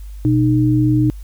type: tone pair together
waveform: sine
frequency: 123.47 / 306.3 Hz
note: B2 / D#4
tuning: 0 / -27 cents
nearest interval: octave + major third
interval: 1573 cents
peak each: -14 dBFS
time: 0.25-1.1 s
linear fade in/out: 0 ms
effects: added 50 Hz sine -29 dBFS peak until 1.23 s + white hiss -52 dBFS RMS until 1.23 s